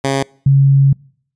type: tone pair in turn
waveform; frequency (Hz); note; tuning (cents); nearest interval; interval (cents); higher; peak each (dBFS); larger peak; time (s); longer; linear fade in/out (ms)
10% pulse / sine; 136.4 / 137.59; C#3 / C#3; -28 / -13; unison; 15; second; -6; neither; 0.04-0.23 / 0.46-0.93; second; 5
effects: noise-tail reverb RT60 0.6 s tail -26 dB re dry + resampled to 22050 Hz